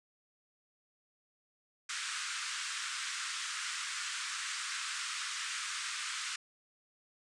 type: band-pass noise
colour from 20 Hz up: pink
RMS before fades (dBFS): -39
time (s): 1.89-6.36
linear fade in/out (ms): 5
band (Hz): 1200 to 9000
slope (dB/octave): 48
effects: resampled to 24000 Hz